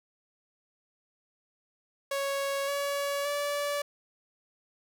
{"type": "tone with pitch steps", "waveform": "sawtooth", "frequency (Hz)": [554.4, 565.7, 577.3], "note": ["C#5", "C#5", "D5"], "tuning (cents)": [0, 35, -30], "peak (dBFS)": -25, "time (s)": [2.11, 3.82], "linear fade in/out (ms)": 5, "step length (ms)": 570, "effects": []}